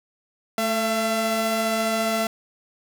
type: tone pair together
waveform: sawtooth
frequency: 220 / 674.7 Hz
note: A3 / E5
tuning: 0 / +40 cents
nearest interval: octave + perfect fifth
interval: 1940 cents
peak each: -22 / -19 dBFS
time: 0.58-2.27 s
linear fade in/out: 2 ms
effects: none